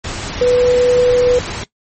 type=tone in noise; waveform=sine; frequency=493.9 Hz; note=B4; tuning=in tune; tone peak=-8 dBFS; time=0.41-1.39 s; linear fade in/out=5 ms; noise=pink; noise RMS=-24 dBFS; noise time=0.04-1.64 s; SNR=+13 dB; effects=noise-tail reverb RT60 0.1 s tail -18 dB re dry + MP3 32 kbps

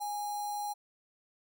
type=tone with notch filter; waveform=square; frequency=826 Hz; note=G#5; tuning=10 cents flat; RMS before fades=-36 dBFS; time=0-0.74 s; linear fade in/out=20 ms; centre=2400 Hz; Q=0.6; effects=none

